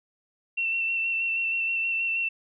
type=tone with vibrato; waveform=sine; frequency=2700 Hz; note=E7; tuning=41 cents sharp; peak=-24 dBFS; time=0.57-2.29 s; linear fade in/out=10 ms; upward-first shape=square; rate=6.3 Hz; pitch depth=16 cents each way; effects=none